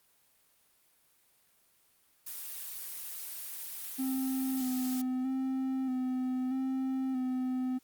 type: noise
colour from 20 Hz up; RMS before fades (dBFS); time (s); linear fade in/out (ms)
blue; -41; 2.26-5.02; 10
type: tone with vibrato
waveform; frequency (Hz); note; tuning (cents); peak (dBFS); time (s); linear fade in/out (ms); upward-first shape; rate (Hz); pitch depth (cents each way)
triangle; 259.3; C4; -15; -28; 3.98-7.79; 20; square; 0.79; 25
effects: white hiss -68 dBFS RMS until 7.83 s + Opus 32 kbps